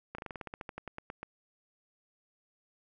slowing click train, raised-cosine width 0.5 ms, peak -25 dBFS, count 16, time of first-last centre 0.15-1.23 s, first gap 34 ms, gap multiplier 1.1, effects none

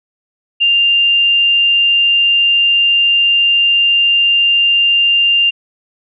sine tone, 2794 Hz, F7, in tune, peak -8 dBFS, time 0.6-5.51 s, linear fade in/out 20 ms, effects none

